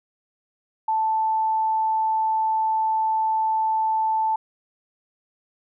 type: tone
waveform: sine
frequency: 880 Hz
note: A5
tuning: in tune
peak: -19 dBFS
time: 0.88-4.36 s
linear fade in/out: 5 ms
effects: none